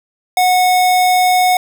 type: tone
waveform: square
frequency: 732 Hz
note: F#5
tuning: 19 cents flat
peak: -10 dBFS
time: 0.37-1.57 s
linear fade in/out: 2 ms
effects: none